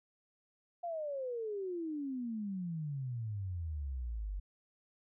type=exponential sweep; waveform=sine; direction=down; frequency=707 to 46.25 Hz; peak=-36 dBFS; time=0.83-4.4 s; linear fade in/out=10 ms; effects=none